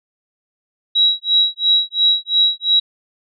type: tone with tremolo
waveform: sine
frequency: 3869 Hz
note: B7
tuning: 36 cents flat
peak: -9 dBFS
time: 0.95-2.8 s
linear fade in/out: 10 ms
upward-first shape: sine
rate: 2.9 Hz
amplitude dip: 100%
effects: none